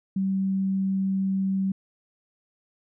sine tone, 192.4 Hz, G3, 32 cents flat, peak -22 dBFS, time 0.16-1.72 s, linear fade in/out 5 ms, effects none

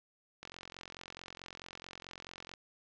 click train, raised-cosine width 0.2 ms, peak -28 dBFS, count 95, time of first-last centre 0.43-2.538 s, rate 44.6 Hz, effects low-pass 6000 Hz 12 dB/octave

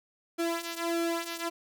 sawtooth tone with flanger, 336.5 Hz, E4, 36 cents sharp, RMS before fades -32 dBFS, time 0.38-1.5 s, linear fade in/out 20 ms, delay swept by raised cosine 1.9 to 3.1 ms, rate 1.6 Hz, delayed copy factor -0.75, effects none

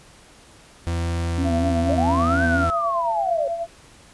40% pulse tone with pitch glide, 84.7 to 83.24 Hz, E2 to E2, +48 to +17 cents, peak -21 dBFS, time 0.87-2.7 s, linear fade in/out 0 ms, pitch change -31 cents, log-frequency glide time 1.27-1.44 s
sine tone with vibrato, 260.3 Hz, C4, 9 cents flat, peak -22 dBFS, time 1.38-2.64 s, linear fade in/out 2 ms, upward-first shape sine, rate 4.3 Hz, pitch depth 93 cents each way
sine tone with tremolo, 675 Hz, E5, 41 cents sharp, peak -21 dBFS, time 1.43-3.67 s, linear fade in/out 50 ms, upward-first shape sine, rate 9.2 Hz, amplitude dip 55%
sine linear two-way sweep, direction up then down, 537 to 1564 to 537 Hz, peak -21 dBFS, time 1.89-3.48 s, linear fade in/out 5 ms, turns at 2.44 s
effects pink hiss -49 dBFS RMS until 4.13 s + resampled to 24000 Hz

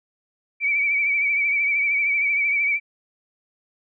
sine tone with vibrato, 2293 Hz, D7, 42 cents flat, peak -18 dBFS, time 0.6-2.8 s, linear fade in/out 50 ms, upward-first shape triangle, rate 13 Hz, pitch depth 60 cents each way, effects none

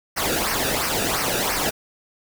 pink noise with flanger, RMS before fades -23 dBFS, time 0.16-1.71 s, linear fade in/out 20 ms, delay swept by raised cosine 0.27 to 0.97 ms, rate 2.9 Hz, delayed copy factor -0.7, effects none

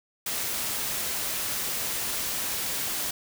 white noise, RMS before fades -30 dBFS, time 0.26-3.11 s, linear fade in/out 5 ms, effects none

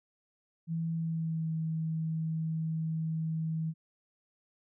sine tone with pitch glide, 164.3 to 160.36 Hz, E3 to E3, -5 to -47 cents, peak -30 dBFS, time 0.67-3.74 s, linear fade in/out 50 ms, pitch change -42 cents, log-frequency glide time 0.93-1.52 s, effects none

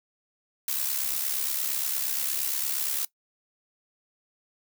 blue noise with amplitude modulation, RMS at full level -26 dBFS, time 0.68-3.05 s, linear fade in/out 2 ms, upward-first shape sine, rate 68.6 Hz, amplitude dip 60%, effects noise-tail reverb RT60 0.1 s tail -20 dB re dry

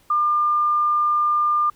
sine tone, 1200 Hz, D6, 37 cents sharp, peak -16 dBFS, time 0.1-1.7 s, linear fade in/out 5 ms, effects pink hiss -57 dBFS RMS until 1.75 s

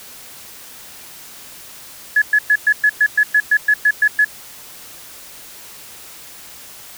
sine tone bursts, 1700 Hz, G#6, 40 cents sharp, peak -9 dBFS, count 13, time 2.16-4.247 s, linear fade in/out 5 ms, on 59 ms, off 110 ms, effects white hiss -38 dBFS RMS until 6.97 s

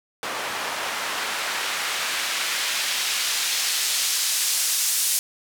white noise with band-pass filter sweep, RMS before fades -25 dBFS, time 0.23-5.19 s, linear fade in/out 0 ms, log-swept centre 850 to 7900 Hz, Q 0.72, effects none

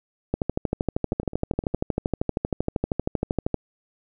two click trains, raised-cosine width 2 ms, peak -22 / -9 dBFS, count 7 / 42, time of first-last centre 1.13-1.74 / 0.34-3.543 s, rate 9.83 / 12.8 Hz, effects none

